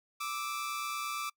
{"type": "tone pair together", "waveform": "sawtooth", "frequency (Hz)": [1174.7, 1303.6], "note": ["D6", "E6"], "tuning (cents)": [0, -20], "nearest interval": "major second", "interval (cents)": 180, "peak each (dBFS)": [-32, -37], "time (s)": [0.2, 1.3], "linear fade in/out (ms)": 10, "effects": ["noise-tail reverb RT60 0.1 s tail -25 dB re dry"]}